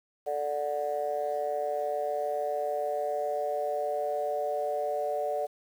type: chord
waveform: sine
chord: D major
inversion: second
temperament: just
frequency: 440.5 / 587.3 / 734.2 Hz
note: A4 / D5 / F#5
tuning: +2 / 0 / -14 cents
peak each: -34 / -30 / -32 dBFS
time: 0.26-5.47 s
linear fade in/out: 20 ms
effects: tanh soft clip ceiling -20 dBFS + 9-bit